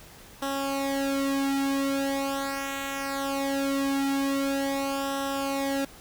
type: tone with flanger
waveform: sawtooth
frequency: 274.9 Hz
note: C#4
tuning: 14 cents flat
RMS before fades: -28 dBFS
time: 0.42-5.85 s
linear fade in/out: 5 ms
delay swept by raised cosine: 0.44 to 3.44 ms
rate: 0.21 Hz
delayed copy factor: -0.8
effects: pink hiss -49 dBFS RMS until 6 s